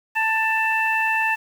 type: harmonic tone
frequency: 886 Hz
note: A5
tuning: 12 cents sharp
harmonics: 1 / 2 / 3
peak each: -23 / -22 / -23 dBFS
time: 0.15-1.36 s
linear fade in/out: 20 ms
effects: 7-bit